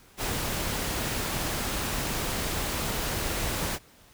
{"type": "noise", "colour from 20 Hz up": "pink", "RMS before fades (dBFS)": -30, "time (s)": [0.17, 3.79], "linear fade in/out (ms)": 50, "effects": ["pink hiss -56 dBFS RMS until 4.13 s"]}